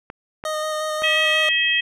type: clicks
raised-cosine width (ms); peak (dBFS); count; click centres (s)
0.5; -18; 3; 0.101 / 0.439 / 1.021
type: tone with vibrato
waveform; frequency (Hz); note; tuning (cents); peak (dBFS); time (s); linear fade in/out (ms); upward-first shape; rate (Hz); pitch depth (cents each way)
25% pulse; 618; D#5; -12; -19; 0.45-1.49; 2; square; 5.6; 10
type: harmonic tone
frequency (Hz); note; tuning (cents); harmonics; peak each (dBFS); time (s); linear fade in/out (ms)
642; E5; -46; 3 / 4 / 5; -21 / -21 / -21; 1.03-1.81; 10
effects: low-pass 11000 Hz 12 dB/octave